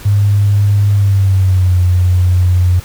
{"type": "tone with pitch glide", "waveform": "sine", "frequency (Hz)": [101.7, 90.08], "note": ["G#2", "F#2"], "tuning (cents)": [-36, -46], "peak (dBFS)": -7, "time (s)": [0.05, 2.8], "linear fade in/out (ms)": 10, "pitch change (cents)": -210, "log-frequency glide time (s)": [0.91, 1.77], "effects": ["pink hiss -34 dBFS RMS until 2.84 s"]}